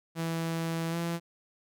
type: tone with pitch glide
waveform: sawtooth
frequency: 164.81 to 169.15 Hz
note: E3 to E3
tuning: 0 to +45 cents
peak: -26 dBFS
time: 0.15-1.2 s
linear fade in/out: 50 ms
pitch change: +45 cents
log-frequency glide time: 0.9-0.96 s
effects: none